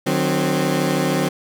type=chord; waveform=20% pulse; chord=C diminished; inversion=first; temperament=equal with one note detuned; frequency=152.01 / 185 / 261.6 Hz; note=Eb3 / Gb3 / C4; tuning=-40 / 0 / 0 cents; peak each=-17 dBFS; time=0.06-1.29 s; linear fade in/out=10 ms; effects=none